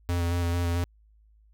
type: tone with vibrato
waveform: square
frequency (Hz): 86.4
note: F2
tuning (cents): -18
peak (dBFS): -25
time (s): 0.09-0.84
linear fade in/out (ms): 0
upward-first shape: square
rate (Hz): 4.5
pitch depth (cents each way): 18
effects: added 53 Hz sine -56 dBFS peak until 1.53 s